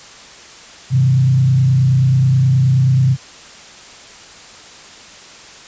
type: tone with frequency modulation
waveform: sine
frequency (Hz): 130.81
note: C3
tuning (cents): 0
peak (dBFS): -9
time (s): 0.9-3.17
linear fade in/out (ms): 50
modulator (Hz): 29.4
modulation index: 0.56
effects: white hiss -38 dBFS RMS until 5.67 s + resampled to 16000 Hz